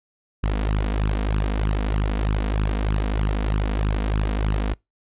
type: tone with flanger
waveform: sawtooth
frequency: 51.91 Hz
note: G#1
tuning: in tune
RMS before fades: -22 dBFS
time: 0.43-4.74 s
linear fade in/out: 10 ms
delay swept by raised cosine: 0.67 to 4.37 ms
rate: 3.2 Hz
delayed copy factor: +0.7
effects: noise-tail reverb RT60 0.2 s tail -26 dB re dry + resampled to 8000 Hz